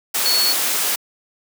sine tone in noise, 4393 Hz, C#8, 16 cents flat, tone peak -16 dBFS, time 0.25-0.53 s, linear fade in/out 10 ms, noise white, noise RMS -20 dBFS, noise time 0.14-0.96 s, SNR +1 dB, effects high-pass 300 Hz 12 dB/octave

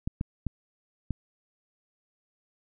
clicks, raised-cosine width 5 ms, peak -17 dBFS, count 4, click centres 0.075 / 0.211 / 0.467 / 1.107 s, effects none

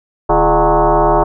sine tone with frequency modulation, 150.9 Hz, D3, 47 cents sharp, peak -8 dBFS, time 0.29-1.24 s, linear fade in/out 10 ms, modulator 189 Hz, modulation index 5, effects none

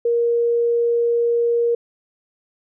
sine tone, 470.7 Hz, A#4, 17 cents sharp, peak -15 dBFS, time 0.05-1.75 s, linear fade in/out 5 ms, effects none

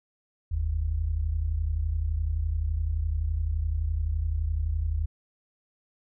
sine tone pair together, 46.56 / 78.3 Hz, F#1 / D#2, +12 / +11 cents, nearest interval major sixth, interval 899 cents, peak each -29 / -26 dBFS, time 0.51-5.06 s, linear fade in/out 10 ms, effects none

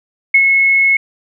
sine tone with ADSR envelope, 2183 Hz, C#7, 27 cents flat, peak -4 dBFS, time 0.34-0.97 s, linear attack 6 ms, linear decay 63 ms, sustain -4 dB, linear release 5 ms, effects none

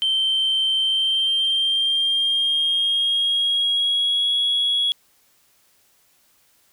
sine tone with pitch glide, 3117 to 3341 Hz, G7 to G#7, -11 to +10 cents, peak -16 dBFS, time 0.02-4.92 s, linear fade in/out 0 ms, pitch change +121 cents, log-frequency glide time 0.8-4.33 s, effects tanh soft clip ceiling -14 dBFS + white hiss -60 dBFS RMS until 6.72 s

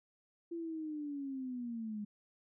sine linear sweep, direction down, 341.1 to 204.8 Hz, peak -38 dBFS, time 0.51-2.05 s, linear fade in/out 10 ms, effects none

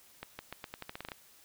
accelerating click train, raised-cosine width 0.3 ms, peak -24 dBFS, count 12, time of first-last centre 0.23-1.118 s, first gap 160 ms, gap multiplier 0.85, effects white hiss -60 dBFS RMS until 1.44 s

